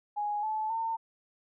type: tone with pitch steps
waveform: sine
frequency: 830.6 / 866.9 / 904.7 Hz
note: G#5 / A5 / A5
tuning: 0 / -26 / +48 cents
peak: -29 dBFS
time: 0.16-0.97 s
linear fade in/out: 20 ms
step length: 270 ms
effects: none